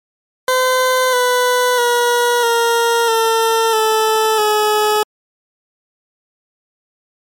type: tone with pitch steps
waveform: 20% pulse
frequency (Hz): 512 / 496.3 / 481 / 466.3 / 451.9 / 438.1 / 424.6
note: C5 / B4 / B4 / A#4 / A4 / A4 / G#4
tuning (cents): -38 / +8 / -46 / +1 / +46 / -7 / +38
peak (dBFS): -7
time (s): 0.48-5.03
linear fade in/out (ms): 2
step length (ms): 650
effects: MP3 64 kbps